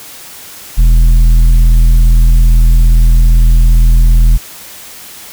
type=tone with tanh clipping; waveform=sine; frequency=41.2 Hz; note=E1; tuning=in tune; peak=-4 dBFS; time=0.77-4.38 s; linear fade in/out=20 ms; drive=8 dB; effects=white hiss -31 dBFS RMS until 5.32 s